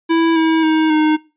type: tone with pitch steps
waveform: square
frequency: 329.6 / 322.4 / 315.4 / 308.6 Hz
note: E4 / E4 / D#4 / D#4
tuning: 0 / -38 / +24 / -14 cents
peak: -12 dBFS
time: 0.09-1.17 s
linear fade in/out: 20 ms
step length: 270 ms
effects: noise-tail reverb RT60 0.3 s tail -22 dB re dry + resampled to 8000 Hz